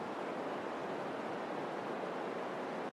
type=band-pass noise; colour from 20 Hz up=white; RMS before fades=-41 dBFS; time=0-2.89 s; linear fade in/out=0 ms; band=230 to 700 Hz; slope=12 dB/octave; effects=high-pass 150 Hz 12 dB/octave + AAC 32 kbps